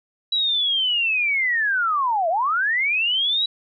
sine linear two-way sweep, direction down then up, 3928 to 630 to 3928 Hz, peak -18 dBFS, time 0.32-3.46 s, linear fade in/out 5 ms, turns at 2.29 s, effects none

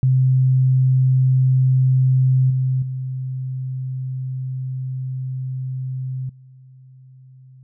sine tone with level steps, 130 Hz, C3, 11 cents flat, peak -12 / -16 / -23 / -42 dBFS, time 0.03-7.63 s, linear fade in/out 0 ms, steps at 2.5 / 2.82 / 6.29 s, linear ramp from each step 5 ms, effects none

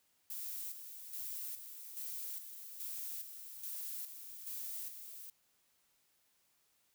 violet noise with tremolo, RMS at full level -43 dBFS, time 0.3-5.3 s, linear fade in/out 2 ms, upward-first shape square, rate 1.2 Hz, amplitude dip 55%, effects white hiss -75 dBFS RMS until 6.94 s

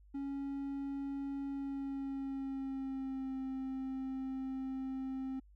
triangle tone with pitch glide, 277.2 to 264.2 Hz, C#4 to C4, 0 to +17 cents, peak -35 dBFS, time 0.14-5.4 s, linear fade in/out 10 ms, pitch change -83 cents, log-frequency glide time 1.49-3.38 s, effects added 50 Hz sine -58 dBFS peak until 5.55 s

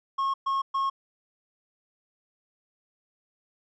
triangle tone bursts, 1087 Hz, C#6, 34 cents flat, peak -22 dBFS, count 3, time 0.18-0.9 s, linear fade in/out 10 ms, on 160 ms, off 120 ms, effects resampled to 16000 Hz

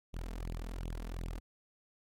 sawtooth tone with flanger, 42.02 Hz, E1, 34 cents sharp, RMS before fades -40 dBFS, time 0.13-1.4 s, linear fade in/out 20 ms, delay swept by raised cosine 0.27 to 4.57 ms, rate 2.7 Hz, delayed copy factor +1, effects MP3 64 kbps

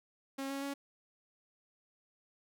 sawtooth tone with pitch steps, 271.7 / 275.5 / 279.3 Hz, C#4 / C#4 / C#4, -35 / -11 / +13 cents, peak -33 dBFS, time 0.38-0.74 s, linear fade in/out 10 ms, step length 120 ms, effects none

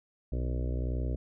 harmonic tone, 61.74 Hz, B1, in tune, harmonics 1 / 2 / 4 / 5 / 6 / 7 / 8 / 9 / 10, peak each -30 / -36 / -42 / -44 / -46 / -47 / -48 / -49 / -50 dBFS, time 0.32-1.16 s, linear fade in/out 5 ms, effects none

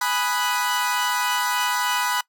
sawtooth chord, G# minor seventh, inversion none, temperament equal, 830.6 / 987.8 / 1244.5 / 1480 Hz, G#5 / B5 / D#6 / F#6, 0 / 0 / 0 / 0 cents, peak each -26 / -20 / -26 / -23 dBFS, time 0.01-2.21 s, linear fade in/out 5 ms, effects noise-tail reverb RT60 0.1 s tail -22 dB re dry

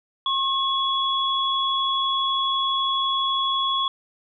sine tone pair together, 1082 / 3372 Hz, C#6 / G#7, -42 / +26 cents, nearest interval octave + minor sixth, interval 1968 cents, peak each -23 dBFS, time 0.26-3.88 s, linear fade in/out 2 ms, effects none

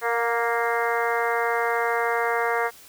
harmonic tone with a mistuned harmonic, 233.1 Hz, A#3, in tune, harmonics 2 / 3 / 4 / 5 / 6 / 7 / 8 / 9, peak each -26 / -28 / -29 / -30 / -31 / -31 / -32 / -33 dBFS, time 0.01-2.71 s, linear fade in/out 50 ms, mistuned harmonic 3, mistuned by +24 cents, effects white hiss -48 dBFS RMS until 2.88 s

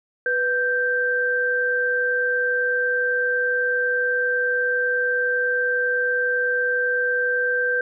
sine tone pair together, 493.9 / 1568 Hz, B4 / G6, 0 / 0 cents, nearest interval octave + minor sixth, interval 2000 cents, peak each -24 / -20 dBFS, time 0.26-7.81 s, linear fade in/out 2 ms, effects none

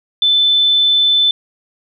sine tone, 3520 Hz, A7, in tune, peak -9 dBFS, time 0.22-1.31 s, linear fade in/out 2 ms, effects none

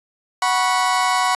35% pulse chord, F# suspended fourth, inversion none, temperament equal with one note detuned, 740 / 977.5 / 1108.7 Hz, F#5 / B5 / C#6, 0 / -18 / 0 cents, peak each -19 dBFS, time 0.42-1.35 s, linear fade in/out 2 ms, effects resampled to 24000 Hz

